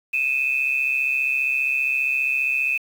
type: tone pair together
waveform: sine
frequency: 2489 / 2624 Hz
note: D#7 / E7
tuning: 0 / -9 cents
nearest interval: minor second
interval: 91 cents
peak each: -22 dBFS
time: 0.13-2.78 s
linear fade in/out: 10 ms
effects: 7-bit